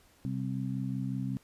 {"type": "harmonic tone", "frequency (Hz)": 65.41, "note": "C2", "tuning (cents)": 0, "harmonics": [2, 3, 4], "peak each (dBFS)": [-34, -36, -37], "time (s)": [0.25, 1.37], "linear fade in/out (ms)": 0, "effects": ["pink hiss -63 dBFS RMS until 1.43 s", "resampled to 32000 Hz"]}